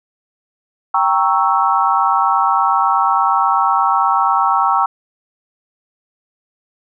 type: chord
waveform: sine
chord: G diminished seventh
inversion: none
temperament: equal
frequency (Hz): 784 / 932.3 / 1108.7 / 1318.5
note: G5 / Bb5 / Db6 / Fb6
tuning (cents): 0 / 0 / 0 / 0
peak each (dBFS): -17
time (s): 0.94-4.86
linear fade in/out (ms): 5
effects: none